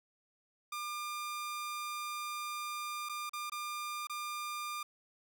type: tone with dropouts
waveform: sawtooth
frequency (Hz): 1200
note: D6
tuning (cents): +37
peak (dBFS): -34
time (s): 0.72-4.83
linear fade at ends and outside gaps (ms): 5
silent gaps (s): 3.089-3.094 / 3.295-3.333 / 3.498-3.519 / 4.071-4.096
effects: none